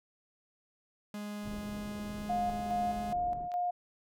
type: tone with pitch glide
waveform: 45% pulse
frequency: 207.7 to 209.6 Hz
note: G#3 to G#3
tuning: 0 to +16 cents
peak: -38 dBFS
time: 1.14-3.13 s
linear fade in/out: 2 ms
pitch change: +16 cents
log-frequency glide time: 1.97-2.93 s
type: low-pass noise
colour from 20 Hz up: pink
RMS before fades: -46 dBFS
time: 1.42-3.49 s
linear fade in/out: 50 ms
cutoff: 370 Hz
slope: 12 dB/octave
type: tone with tremolo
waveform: sine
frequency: 711 Hz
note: F5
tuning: 31 cents sharp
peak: -29 dBFS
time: 2.29-3.71 s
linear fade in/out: 10 ms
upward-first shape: square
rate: 2.4 Hz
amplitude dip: 50%
type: click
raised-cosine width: 0.2 ms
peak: -34 dBFS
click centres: 3.518 s
effects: none